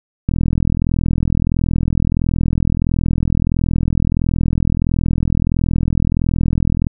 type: click train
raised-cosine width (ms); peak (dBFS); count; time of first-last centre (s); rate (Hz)
5; -4; 274; 0.29-6.868; 41.5
effects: none